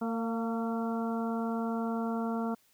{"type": "harmonic tone with a mistuned harmonic", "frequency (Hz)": 227.6, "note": "A#3", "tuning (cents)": -41, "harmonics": [1, 2, 3, 4, 5, 6], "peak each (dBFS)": [-31, -38, -39, -42, -45, -43], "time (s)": [0.01, 2.55], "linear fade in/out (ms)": 10, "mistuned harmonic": 3, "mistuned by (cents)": 27, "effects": ["white hiss -67 dBFS RMS until 2.73 s"]}